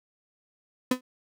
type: tone with exponential decay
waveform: 35% pulse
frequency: 253.5 Hz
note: B3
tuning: 45 cents sharp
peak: -16 dBFS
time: 0.91-1.01 s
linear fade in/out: 5 ms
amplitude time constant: 20 ms
effects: none